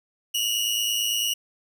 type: tone pair together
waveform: sawtooth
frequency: 2838 / 2947 Hz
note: F7 / F#7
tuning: +27 / -8 cents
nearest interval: minor second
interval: 65 cents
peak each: -22 / -23 dBFS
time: 0.34-1.34 s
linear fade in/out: 10 ms
effects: none